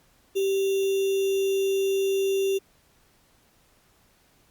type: tone with sample-and-hold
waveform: sine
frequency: 389.4 Hz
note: G4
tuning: 12 cents flat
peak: -21 dBFS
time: 0.35-2.59 s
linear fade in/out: 20 ms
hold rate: 3150 Hz
effects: pink hiss -62 dBFS RMS until 4.5 s + Opus 48 kbps